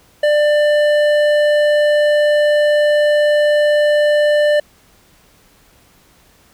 triangle tone with hard clipping, 594 Hz, D5, 20 cents sharp, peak -12 dBFS, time 0.23-4.6 s, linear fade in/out 5 ms, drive 14 dB, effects pink hiss -51 dBFS RMS until 6.53 s

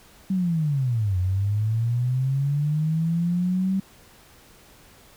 sine linear two-way sweep, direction down then up, 193.8 to 89.6 to 193.8 Hz, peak -20 dBFS, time 0.3-3.8 s, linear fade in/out 5 ms, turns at 1.18 s, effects pink hiss -52 dBFS RMS until 5.16 s

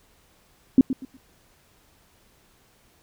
sine tone with echo, 262.4 Hz, C4, 5 cents sharp, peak -9 dBFS, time 0.78-0.81 s, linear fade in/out 2 ms, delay 120 ms, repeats 3, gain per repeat -12 dB, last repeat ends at 1.17 s, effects pink hiss -60 dBFS RMS until 3.02 s

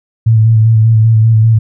sine tone with vibrato, 111.5 Hz, A2, 23 cents sharp, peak -4 dBFS, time 0.26-1.59 s, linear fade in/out 10 ms, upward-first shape square, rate 5.1 Hz, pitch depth 27 cents each way, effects none

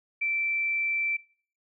sine tone, 2336 Hz, D7, 10 cents flat, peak -25 dBFS, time 0.21-1.17 s, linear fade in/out 10 ms, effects noise-tail reverb RT60 0.5 s tail -23 dB re dry

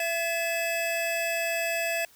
square tone cluster, 670 / 1705 / 2607 Hz, E5 / G#6 / E7, +28 / +45 / -20 cents, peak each -30 / -35 / -31 dBFS, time 0-2.05 s, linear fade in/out 2 ms, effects white hiss -57 dBFS RMS until 2.15 s

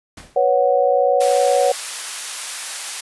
pink noise with exponential decay, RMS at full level -35 dBFS, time 0.17-0.52 s, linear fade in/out 5 ms, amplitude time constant 75 ms
sine chord, B suspended second, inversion none, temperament equal, 493.9 / 554.4 / 740 Hz, B4 / C#5 / F#5, 0 / 0 / 0 cents, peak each -18 / -16 / -18 dBFS, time 0.36-1.72 s, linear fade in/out 5 ms
white high-pass noise, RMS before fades -27 dBFS, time 1.2-3.01 s, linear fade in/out 10 ms, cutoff 850 Hz, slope 12 dB/octave
effects resampled to 24000 Hz

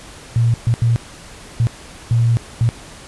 sine tone bursts at uneven times, 116.7 Hz, A#2, 2 cents sharp, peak -11 dBFS, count 6, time 0.36-0.54 / 0.67-0.74 / 0.82-0.96 / 1.6-1.67 / 2.11-2.37 / 2.61-2.69 s, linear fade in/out 0 ms, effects pink hiss -38 dBFS RMS until 3.07 s + resampled to 24000 Hz

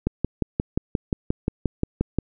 click train, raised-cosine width 3 ms, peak -8 dBFS, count 13, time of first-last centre 0.07-2.186 s, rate 5.67 Hz, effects none

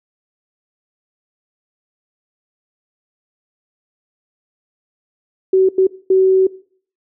sine tone bursts at uneven times, 378.5 Hz, F#4, 39 cents sharp, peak -8 dBFS, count 3, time 5.53-5.69 / 5.78-5.87 / 6.1-6.47 s, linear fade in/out 5 ms, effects noise-tail reverb RT60 0.5 s tail -20 dB re dry

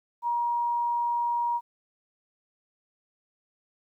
sine tone, 950 Hz, A#5, 33 cents sharp, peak -24 dBFS, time 0.22-1.61 s, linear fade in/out 50 ms, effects 11-bit

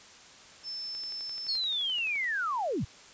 sine tone, 5280 Hz, E8, 2 cents sharp, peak -35 dBFS, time 0.63-1.58 s, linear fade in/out 50 ms
click train, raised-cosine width 0.2 ms, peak -31 dBFS, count 16, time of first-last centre 0.95-2.243 s, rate 11.6 Hz
sine linear sweep, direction down, 4435 to 68.2 Hz, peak -28 dBFS, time 1.48-2.85 s, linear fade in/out 10 ms
effects white hiss -52 dBFS RMS until 3.13 s + resampled to 16000 Hz

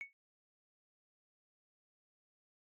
sine tone with exponential decay, 2219 Hz, C#7, 1 cent sharp, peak -36 dBFS, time 0.01-0.13 s, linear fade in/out 0 ms, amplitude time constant 25 ms, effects tanh soft clip ceiling -35 dBFS + AAC 32 kbps

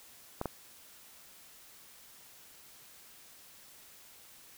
clicks, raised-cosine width 1 ms, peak -19 dBFS, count 2, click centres 0.414 / 0.457 s, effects white hiss -56 dBFS RMS until 4.57 s

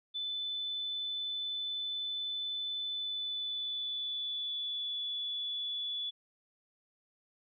sine tone with pitch glide, 3508 to 3434 Hz, A7 to A7, -6 to -43 cents, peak -34 dBFS, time 0.14-6.11 s, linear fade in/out 20 ms, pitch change -37 cents, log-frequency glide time 2.87-5.01 s, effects none

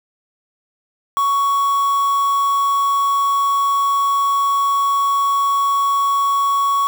triangle tone with quantisation, 1116 Hz, C#6, 11 cents sharp, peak -12 dBFS, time 1.17-6.87 s, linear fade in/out 0 ms, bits 5, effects none

